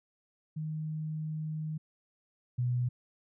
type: tone pair in turn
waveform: sine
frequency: 155.56 / 123.47 Hz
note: D#3 / B2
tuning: 0 / 0 cents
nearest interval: major third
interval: 400 cents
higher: first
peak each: -33 / -27 dBFS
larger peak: second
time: 0.56-1.78 / 2.58-2.89 s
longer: first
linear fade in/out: 10 ms
effects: none

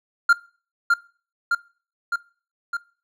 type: tone with echo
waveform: triangle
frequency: 1396.9 Hz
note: F6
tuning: in tune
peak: -9 dBFS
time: 0.29-0.33 s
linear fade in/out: 5 ms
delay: 610 ms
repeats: 4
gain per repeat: -3 dB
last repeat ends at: 2.77 s
effects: noise-tail reverb RT60 0.4 s tail -21 dB re dry

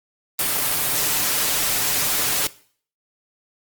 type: noise with comb filter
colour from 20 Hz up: white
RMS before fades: -21 dBFS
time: 0.39-2.47 s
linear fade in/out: 2 ms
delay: 6.8 ms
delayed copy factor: +0.5
effects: noise-tail reverb RT60 0.5 s tail -19 dB re dry + Opus 32 kbps

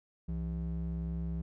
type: ring-modulated tone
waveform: triangle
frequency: 116.5 Hz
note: A#2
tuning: 1 cent flat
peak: -28 dBFS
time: 0.28-1.42 s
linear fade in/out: 10 ms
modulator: 51 Hz
effects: none

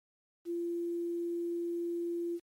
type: tone with quantisation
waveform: sine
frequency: 342.7 Hz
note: F4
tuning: 33 cents flat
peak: -32 dBFS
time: 0.45-2.4 s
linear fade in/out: 50 ms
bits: 10
effects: MP3 64 kbps

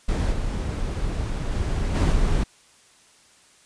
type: noise with level steps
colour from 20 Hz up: brown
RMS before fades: -22 / -26 / -24 / -18 / -21 dBFS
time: 0.08-2.44 s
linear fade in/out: 10 ms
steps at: 0.31 / 1.51 / 1.94 / 2.11 s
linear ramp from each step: 20 ms
effects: white hiss -55 dBFS RMS until 3.65 s + resampled to 22050 Hz

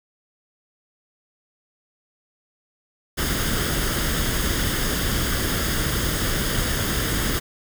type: noise with comb filter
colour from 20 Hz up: pink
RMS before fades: -23 dBFS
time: 3.17-7.4 s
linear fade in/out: 20 ms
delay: 0.6 ms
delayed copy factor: +0.55
effects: none

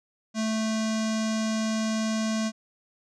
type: tone with low-pass filter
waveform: square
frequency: 219.7 Hz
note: A3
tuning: 2 cents flat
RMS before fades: -27 dBFS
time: 0.34-2.52 s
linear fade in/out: 50 ms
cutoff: 6400 Hz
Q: 2.8
effects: none

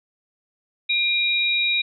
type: tone pair together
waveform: sine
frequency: 2397 / 3808 Hz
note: D7 / A#7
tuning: +35 / +36 cents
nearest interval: minor sixth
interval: 801 cents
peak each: -21 dBFS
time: 0.89-1.82 s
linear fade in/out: 10 ms
effects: none

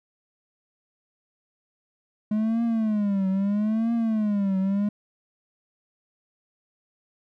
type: tone with vibrato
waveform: triangle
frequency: 210.3 Hz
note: G#3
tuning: 22 cents sharp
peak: -19 dBFS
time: 2.31-4.89 s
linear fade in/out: 5 ms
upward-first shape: triangle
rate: 0.77 Hz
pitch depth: 190 cents each way
effects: none

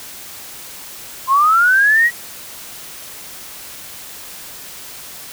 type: linear sweep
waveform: sine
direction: up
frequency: 1032 to 1940 Hz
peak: -9 dBFS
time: 1.27-2.11 s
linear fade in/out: 50 ms
effects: white hiss -34 dBFS RMS until 5.32 s

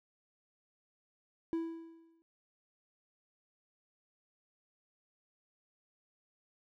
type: tone with exponential decay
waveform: triangle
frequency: 329.6 Hz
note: E4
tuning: in tune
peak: -28 dBFS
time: 1.53-2.22 s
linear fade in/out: 0 ms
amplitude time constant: 150 ms
effects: none

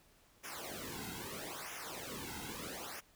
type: noise with flanger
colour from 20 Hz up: pink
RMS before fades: -45 dBFS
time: 0.43-3.01 s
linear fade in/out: 20 ms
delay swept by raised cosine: 0.23 to 1.73 ms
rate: 0.77 Hz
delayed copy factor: -1
effects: pink hiss -67 dBFS RMS until 3.15 s

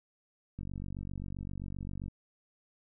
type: click train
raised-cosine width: 5 ms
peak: -28 dBFS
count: 72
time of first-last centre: 0.59-2.082 s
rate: 47.6 Hz
effects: none

